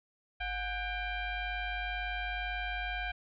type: tone with frequency modulation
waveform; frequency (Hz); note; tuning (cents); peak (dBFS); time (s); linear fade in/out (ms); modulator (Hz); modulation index
sine; 826; G#5; -10; -33; 0.4-3.12; 10; 775; 2.6
effects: none